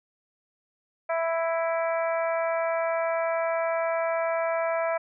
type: harmonic tone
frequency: 330.3 Hz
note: E4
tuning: 4 cents sharp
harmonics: 2 / 3 / 4 / 5 / 6 / 7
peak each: -25 / -33 / -34 / -38 / -40 / -38 dBFS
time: 1.09-4.98 s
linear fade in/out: 10 ms
effects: none